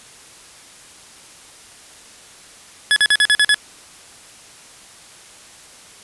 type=tone bursts; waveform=25% pulse; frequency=1698 Hz; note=G#6; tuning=38 cents sharp; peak=-7 dBFS; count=7; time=2.91-3.544 s; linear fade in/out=0 ms; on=52 ms; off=45 ms; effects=white hiss -43 dBFS RMS until 6.03 s + resampled to 24000 Hz